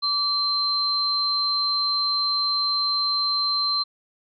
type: tone pair together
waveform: sine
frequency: 1156 / 4120 Hz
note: D6 / C8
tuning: -28 / -28 cents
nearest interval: octave + minor seventh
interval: 2200 cents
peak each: -28 / -21 dBFS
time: 0.02-3.84 s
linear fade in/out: 20 ms
effects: none